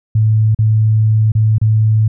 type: tone with dropouts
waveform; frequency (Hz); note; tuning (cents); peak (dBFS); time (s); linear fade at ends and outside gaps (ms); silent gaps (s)
sine; 109.1; A2; -14; -8; 0.15-2.08; 5; 0.548-0.588 / 1.32-1.351 / 1.583-1.614
effects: none